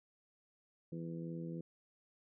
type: harmonic tone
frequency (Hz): 83.2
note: E2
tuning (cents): +17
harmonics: 2 / 3 / 4 / 5 / 6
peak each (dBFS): -42 / -51 / -47 / -56 / -52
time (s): 0.92-1.61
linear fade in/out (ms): 5
effects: none